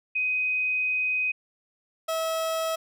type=tone pair in turn; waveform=sine / 30% pulse; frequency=2509 / 647.5 Hz; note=D#7 / E5; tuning=+14 / -31 cents; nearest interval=octave + major seventh; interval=2345 cents; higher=first; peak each=-23 dBFS; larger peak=neither; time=0.15-1.32 / 2.08-2.76 s; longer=first; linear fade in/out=10 ms; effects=none